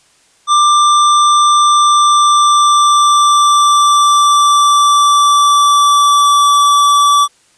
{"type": "tone with pitch glide", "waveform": "square", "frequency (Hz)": [1185, 1155.9], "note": ["D6", "D6"], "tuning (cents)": [15, -28], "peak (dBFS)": -7, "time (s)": [0.47, 7.28], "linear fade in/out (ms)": 50, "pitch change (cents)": -43, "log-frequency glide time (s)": [1.57, 6.59], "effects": ["white hiss -51 dBFS RMS until 7.57 s", "resampled to 22050 Hz"]}